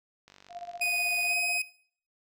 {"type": "click train", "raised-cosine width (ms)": 0.2, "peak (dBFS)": -34, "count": 52, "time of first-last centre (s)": [0.28, 1.334], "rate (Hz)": 48.4}
{"type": "tone with tremolo", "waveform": "sine", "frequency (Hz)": 698.5, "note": "F5", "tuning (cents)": 0, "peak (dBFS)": -35, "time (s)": [0.49, 1.6], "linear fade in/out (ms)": 50, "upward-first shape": "sine", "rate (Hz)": 16, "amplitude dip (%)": 75}
{"type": "tone with pitch glide", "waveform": "40% pulse", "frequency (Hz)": [2489, 2518], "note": ["D#7", "D#7"], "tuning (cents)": [0, 20], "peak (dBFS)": -25, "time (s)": [0.81, 1.62], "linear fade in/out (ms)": 5, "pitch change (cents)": 20, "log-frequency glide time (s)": [1.25, 1.35]}
{"effects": ["noise-tail reverb RT60 0.5 s tail -18 dB re dry"]}